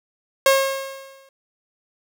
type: tone with exponential decay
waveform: sawtooth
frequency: 541 Hz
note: C#5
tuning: 42 cents flat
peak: -7 dBFS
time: 0.46-1.29 s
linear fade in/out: 2 ms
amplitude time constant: 180 ms
effects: none